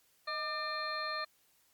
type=harmonic tone with a mistuned harmonic; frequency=600 Hz; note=D5; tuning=37 cents sharp; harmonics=1 / 2 / 3 / 4 / 6 / 7; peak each=-43 / -38 / -41 / -47 / -52 / -41 dBFS; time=0.27-1.25 s; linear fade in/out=10 ms; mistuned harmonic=1; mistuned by=+70 cents; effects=white hiss -70 dBFS RMS until 1.73 s + Opus 48 kbps